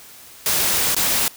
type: noise with dropouts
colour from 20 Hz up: white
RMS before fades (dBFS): -19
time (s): 0.46-1.28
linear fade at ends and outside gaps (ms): 1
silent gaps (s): 0.947-0.965
effects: white hiss -43 dBFS RMS until 1.36 s